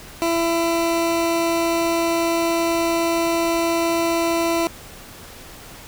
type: tone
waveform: 20% pulse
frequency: 334.7 Hz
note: E4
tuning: 26 cents sharp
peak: -13 dBFS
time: 0.22-4.67 s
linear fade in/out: 0 ms
effects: pink hiss -40 dBFS RMS until 5.87 s